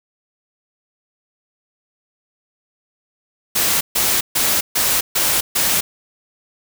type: noise bursts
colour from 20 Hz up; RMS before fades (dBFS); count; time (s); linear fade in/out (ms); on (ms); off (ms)
white; -17; 6; 3.55-5.81; 10; 260; 140
effects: none